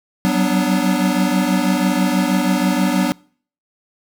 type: chord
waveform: square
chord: G major seventh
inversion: third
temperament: equal with one note detuned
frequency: 185 / 191.19 / 246.9 / 293.7 Hz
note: F#3 / G3 / B3 / D4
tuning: 0 / -43 / 0 / 0 cents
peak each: -21 dBFS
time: 0.25-3.12 s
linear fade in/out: 0 ms
effects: noise-tail reverb RT60 0.5 s tail -25 dB re dry